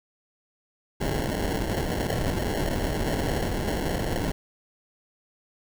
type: noise with sample-and-hold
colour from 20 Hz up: pink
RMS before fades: -27 dBFS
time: 1-4.32 s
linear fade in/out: 10 ms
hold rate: 1225 Hz
effects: none